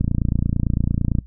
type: click train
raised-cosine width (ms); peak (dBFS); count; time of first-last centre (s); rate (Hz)
5; -7; 35; 0.01-1.186; 28.9
effects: noise-tail reverb RT60 0.1 s tail -20 dB re dry + added 60 Hz sine -39 dBFS peak until 1.26 s